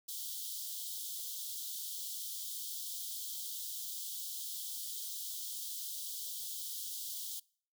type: high-pass noise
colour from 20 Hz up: white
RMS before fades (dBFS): -42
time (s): 0.08-7.4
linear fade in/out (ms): 10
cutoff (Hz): 3100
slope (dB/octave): 96
effects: noise-tail reverb RT60 0.5 s tail -24 dB re dry